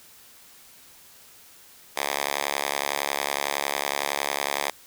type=tone with high-pass filter; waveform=5% pulse; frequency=70.9 Hz; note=C#2; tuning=40 cents sharp; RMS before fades=-28 dBFS; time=1.96-4.71 s; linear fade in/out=10 ms; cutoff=840 Hz; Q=0.65; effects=white hiss -51 dBFS RMS until 4.86 s